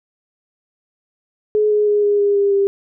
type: tone with pitch steps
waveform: sine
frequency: 424 / 419.4 / 414.8 / 410.3 / 405.8 / 401.4 / 397 Hz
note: G#4 / G#4 / G#4 / G#4 / G#4 / G4 / G4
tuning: +36 / +17 / -2 / -21 / -40 / +41 / +22 cents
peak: -12 dBFS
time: 1.55-2.67 s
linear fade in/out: 0 ms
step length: 160 ms
effects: none